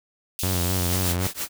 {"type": "high-pass noise", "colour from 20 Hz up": "white", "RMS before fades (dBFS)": -29, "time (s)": [0.39, 1.12], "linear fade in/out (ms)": 0, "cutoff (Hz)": 2600, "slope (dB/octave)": 48}
{"type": "tone with vibrato", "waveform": "sawtooth", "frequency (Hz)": 90, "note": "F#2", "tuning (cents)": -47, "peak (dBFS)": -19, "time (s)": [0.43, 1.27], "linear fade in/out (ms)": 0, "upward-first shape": "triangle", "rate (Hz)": 4, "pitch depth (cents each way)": 86}
{"type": "noise with tremolo", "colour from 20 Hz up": "white", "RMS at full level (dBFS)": -27, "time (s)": [0.89, 1.49], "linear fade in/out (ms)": 50, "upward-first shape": "triangle", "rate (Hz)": 6.1, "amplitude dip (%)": 100}
{"effects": []}